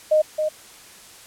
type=tone with echo; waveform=sine; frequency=617 Hz; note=D#5; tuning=15 cents flat; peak=-13 dBFS; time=0.11-0.22 s; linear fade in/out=10 ms; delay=270 ms; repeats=1; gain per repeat=-6 dB; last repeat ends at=0.49 s; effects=white hiss -45 dBFS RMS until 1.26 s + low-pass 11000 Hz 12 dB/octave